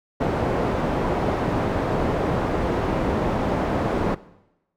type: low-pass noise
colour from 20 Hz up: white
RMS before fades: -23 dBFS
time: 0.2-4.15 s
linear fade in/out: 10 ms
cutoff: 620 Hz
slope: 12 dB/octave
effects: noise-tail reverb RT60 0.9 s tail -18 dB re dry